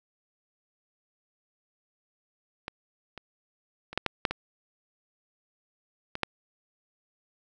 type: clicks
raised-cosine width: 0.3 ms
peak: -18 / -24 / -24 / -9 / -9 / -7 / -15 / -18 / -9 dBFS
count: 9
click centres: 2.681 / 3.177 / 3.93 / 3.976 / 4.063 / 4.252 / 4.31 / 6.154 / 6.233 s
effects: none